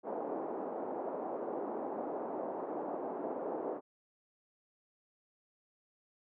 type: band-pass noise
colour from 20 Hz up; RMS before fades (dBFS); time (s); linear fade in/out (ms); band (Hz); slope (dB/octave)
pink; -39; 0.03-3.81; 50; 300 to 850; 24
effects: none